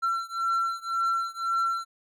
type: beating tone pair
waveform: triangle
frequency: 1353 / 1354.9 Hz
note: E6 / E6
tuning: +45 / +47 cents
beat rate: 1.9 Hz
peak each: -26 / -27 dBFS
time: 0.02-1.85 s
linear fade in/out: 20 ms
effects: none